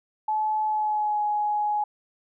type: tone with pitch glide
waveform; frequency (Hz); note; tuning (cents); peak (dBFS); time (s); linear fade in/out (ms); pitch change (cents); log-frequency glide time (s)
sine; 860 to 837.5; A5 to G#5; -40 to +14; -22; 0.28-1.84; 5; -46; 0.65-1.22
effects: none